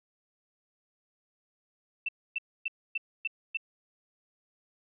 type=tone bursts; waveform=sine; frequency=2673 Hz; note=E7; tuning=23 cents sharp; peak=-28 dBFS; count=6; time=2.06-3.572 s; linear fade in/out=5 ms; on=27 ms; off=270 ms; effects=none